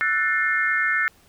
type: chord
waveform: sine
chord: F# half-diminished seventh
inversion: third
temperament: just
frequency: 1332 / 1480 / 1776 / 2131 Hz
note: E6 / F#6 / A6 / C7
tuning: +18 / 0 / +16 / +31 cents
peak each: -28 / -25 / -22 / -25 dBFS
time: 0.01-1.08 s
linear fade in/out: 0 ms
effects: pink hiss -56 dBFS RMS until 1.28 s